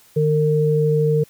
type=tone pair together; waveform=sine; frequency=152.2 / 456.1 Hz; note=D#3 / A#4; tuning=-38 / -38 cents; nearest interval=octave + perfect fifth; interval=1900 cents; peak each=-17 / -17 dBFS; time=0.16-1.24 s; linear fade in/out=10 ms; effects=white hiss -52 dBFS RMS until 1.29 s